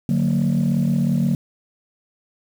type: chord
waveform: sine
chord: D augmented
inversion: none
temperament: just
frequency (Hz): 146.83 / 183.54 / 229.4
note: D3 / F#3 / A#3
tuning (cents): 0 / -14 / -28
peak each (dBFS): -19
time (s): 0.09-1.35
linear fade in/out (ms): 2
effects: tanh soft clip ceiling -12 dBFS + 7-bit